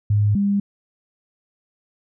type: tone pair in turn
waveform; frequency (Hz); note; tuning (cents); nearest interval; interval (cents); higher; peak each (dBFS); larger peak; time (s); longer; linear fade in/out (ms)
sine; 103.83 / 200.9; G#2 / G3; 0 / +43; major seventh; 1143; second; -14 / -16; first; 0.1-0.35 / 0.35-0.6; neither; 5
effects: none